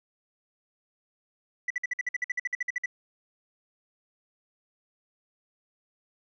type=tone bursts; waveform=sine; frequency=1975.5 Hz; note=B6; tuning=in tune; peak=-23 dBFS; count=16; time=1.68-2.859 s; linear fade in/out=5 ms; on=24 ms; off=53 ms; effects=tanh soft clip ceiling -25 dBFS